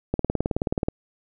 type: click train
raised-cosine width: 2 ms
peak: -9 dBFS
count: 15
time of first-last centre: 0.14-0.885 s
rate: 18.8 Hz
effects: none